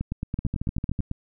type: two click trains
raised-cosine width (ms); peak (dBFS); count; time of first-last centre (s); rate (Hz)
5; -15 / -15; 11 / 9; 0.01-1.114 / 0.39-0.992; 9.06 / 13.3
effects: none